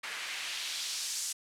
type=noise with band-pass filter sweep; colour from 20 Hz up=white; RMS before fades=-37 dBFS; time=0.03-1.33 s; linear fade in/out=10 ms; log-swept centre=1700 to 7100 Hz; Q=1.3; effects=low-pass 12000 Hz 12 dB/octave